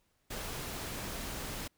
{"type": "noise", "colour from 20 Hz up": "pink", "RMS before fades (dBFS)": -40, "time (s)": [0.3, 1.68], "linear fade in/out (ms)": 10, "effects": ["pink hiss -75 dBFS RMS until 1.77 s"]}